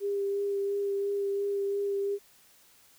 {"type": "tone with vibrato", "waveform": "sine", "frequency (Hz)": 400.1, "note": "G4", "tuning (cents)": 35, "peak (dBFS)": -27, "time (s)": [0, 2.19], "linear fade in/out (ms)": 50, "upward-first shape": "sine", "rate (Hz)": 2.9, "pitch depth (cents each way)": 14, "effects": ["white hiss -60 dBFS RMS until 2.98 s"]}